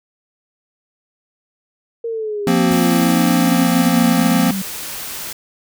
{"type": "exponential sweep", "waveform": "sine", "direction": "down", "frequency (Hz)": [466.5, 190], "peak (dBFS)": -20, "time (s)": [2.04, 4.62], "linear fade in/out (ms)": 5}
{"type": "chord", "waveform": "square", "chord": "F suspended fourth", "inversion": "none", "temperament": "equal", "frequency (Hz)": [174.61, 233.1, 261.6], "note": ["F3", "Bb3", "C4"], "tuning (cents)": [0, 0, 0], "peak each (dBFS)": -18, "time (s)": [2.47, 4.51], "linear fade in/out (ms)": 2}
{"type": "noise", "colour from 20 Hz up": "white", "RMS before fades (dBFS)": -28, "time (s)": [2.71, 5.33], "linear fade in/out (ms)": 5}
{"type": "tone with exponential decay", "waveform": "sine", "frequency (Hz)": 93.8, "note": "F#2", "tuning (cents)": 24, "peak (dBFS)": -27, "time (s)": [2.71, 2.87], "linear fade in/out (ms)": 0, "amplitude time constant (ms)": 33}
{"effects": []}